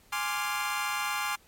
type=chord; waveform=25% pulse; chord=D half-diminished seventh; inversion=second; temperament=equal; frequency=830.6 / 1046.5 / 1174.7 / 1396.9 Hz; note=Ab5 / C6 / D6 / F6; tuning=0 / 0 / 0 / 0 cents; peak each=-31 dBFS; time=0.12-1.36 s; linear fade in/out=10 ms; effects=pink hiss -60 dBFS RMS until 1.47 s + MP3 64 kbps